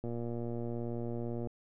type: click train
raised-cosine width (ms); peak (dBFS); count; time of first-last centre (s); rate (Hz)
2; -26; 170; 0.04-1.472; 118
effects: none